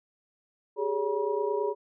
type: tone cluster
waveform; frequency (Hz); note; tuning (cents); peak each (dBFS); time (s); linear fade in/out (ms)
sine; 389.3 / 418.5 / 564 / 961; G4 / G#4 / C#5 / B5; -12 / +13 / +30 / -48; -32 / -28 / -35 / -34; 0.76-1.75; 50
effects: none